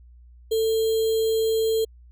sine tone with sample-and-hold, 444.9 Hz, A4, 19 cents sharp, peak -19 dBFS, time 0.51-1.85 s, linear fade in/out 10 ms, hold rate 3675 Hz, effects added 60 Hz sine -46 dBFS peak until 2.11 s

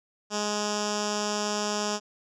10% pulse tone with low-pass filter, 208.6 Hz, G#3, 8 cents sharp, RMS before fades -29 dBFS, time 0.3-2 s, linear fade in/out 50 ms, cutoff 6200 Hz, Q 6.7, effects none

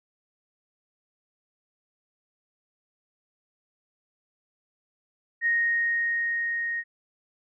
sine tone with level ramp, 1864.7 Hz, A#6, in tune, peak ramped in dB -20 to -27 dBFS, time 5.41-6.84 s, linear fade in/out 50 ms, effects none

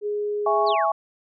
sine tone, 415.3 Hz, G#4, in tune, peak -23 dBFS, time 0.01-0.76 s, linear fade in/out 50 ms
sine chord, C# minor, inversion first, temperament equal, 659.3 / 830.6 / 1108.7 Hz, E5 / G#5 / C#6, 0 / 0 / 0 cents, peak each -23 dBFS, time 0.46-0.92 s, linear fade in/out 5 ms
sine exponential sweep, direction down, 4874 to 1134 Hz, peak -30 dBFS, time 0.66-0.87 s, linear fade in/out 20 ms
effects none

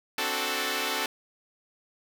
5% pulse chord, D dominant seventh, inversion third, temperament equal, 261.6 / 293.7 / 370 / 440 Hz, C4 / D4 / F#4 / A4, 0 / 0 / 0 / 0 cents, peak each -23 / -24 / -22 / -19 dBFS, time 0.18-1.06 s, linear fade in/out 2 ms, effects none

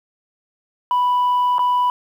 sine tone with dropouts, 987.8 Hz, B5, in tune, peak -12 dBFS, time 0.91-1.9 s, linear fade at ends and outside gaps 1 ms, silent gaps 1.583-1.592 s, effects tanh soft clip ceiling -13 dBFS + 8-bit

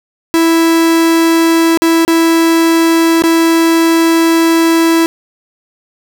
45% pulse tone with dropouts, 329.6 Hz, E4, in tune, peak -7 dBFS, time 0.34-5.06 s, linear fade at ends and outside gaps 0 ms, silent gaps 1.774-1.82 / 2.05-2.079 / 3.221-3.238 s, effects none

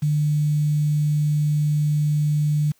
sine tone with quantisation, 150 Hz, D3, 37 cents sharp, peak -17 dBFS, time 0.02-2.72 s, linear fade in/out 10 ms, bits 7, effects white hiss -62 dBFS RMS until 2.79 s

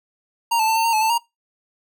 square tone with pitch steps, 930 / 878 / 892 / 900 / 920 / 864 / 887 / 938 Hz, A#5 / A5 / A5 / A5 / A#5 / A5 / A5 / A#5, -4 / -4 / +23 / +39 / -23 / -32 / +14 / +11 cents, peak -17 dBFS, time 0.51-1.182 s, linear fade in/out 10 ms, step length 84 ms, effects noise-tail reverb RT60 0.2 s tail -23 dB re dry

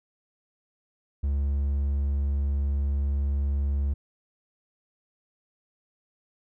triangle tone, 70.2 Hz, C#2, 22 cents sharp, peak -21 dBFS, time 1.23-3.94 s, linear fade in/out 10 ms, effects none

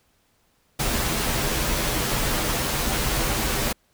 pink noise with comb filter, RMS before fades -24 dBFS, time 0.79-3.73 s, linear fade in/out 10 ms, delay 11 ms, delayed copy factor -0.6, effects pink hiss -65 dBFS RMS until 3.93 s

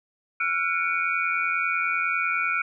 sine tone cluster, 1350 / 1440 / 2252 / 2422 Hz, E6 / F#6 / C#7 / D#7, +41 / -47 / +27 / -47 cents, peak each -28 dBFS, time 0.4-2.62 s, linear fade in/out 5 ms, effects none

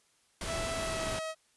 pink noise, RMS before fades -37 dBFS, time 0.41-1.19 s, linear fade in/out 2 ms
sawtooth tone with pitch glide, 659.3 to 637.6 Hz, E5 to D#5, 0 to +42 cents, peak -31 dBFS, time 0.45-1.35 s, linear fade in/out 50 ms, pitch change -58 cents, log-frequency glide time 0.73-1.23 s
effects white hiss -69 dBFS RMS until 1.56 s + resampled to 24000 Hz

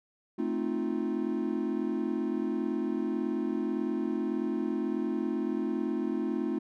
triangle chord, F dominant seventh, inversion first, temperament equal, 220 / 261.6 / 311.1 / 349.2 Hz, A3 / C4 / Eb4 / F4, 0 / 0 / 0 / 0 cents, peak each -32 dBFS, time 0.38-6.59 s, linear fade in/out 10 ms, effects none

